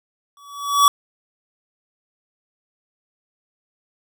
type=tone with exponential growth; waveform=square; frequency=1139 Hz; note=C#6; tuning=47 cents sharp; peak=-8 dBFS; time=0.37-0.88 s; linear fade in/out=1 ms; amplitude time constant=110 ms; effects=none